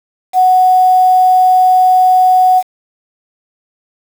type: tone with quantisation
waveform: sine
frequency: 740 Hz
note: F#5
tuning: in tune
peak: -5 dBFS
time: 0.33-2.63 s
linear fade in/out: 50 ms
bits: 5
effects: none